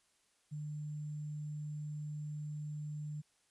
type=tone with sample-and-hold; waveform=sine; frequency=150 Hz; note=D3; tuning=37 cents sharp; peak=-39 dBFS; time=0.51-3.22 s; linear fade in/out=20 ms; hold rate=7350 Hz; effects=white hiss -74 dBFS RMS until 3.5 s + resampled to 24000 Hz